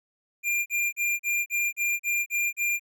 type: tone bursts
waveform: square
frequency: 2396 Hz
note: D7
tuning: 34 cents sharp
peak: -24 dBFS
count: 9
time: 0.43-2.796 s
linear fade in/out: 50 ms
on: 230 ms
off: 37 ms
effects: none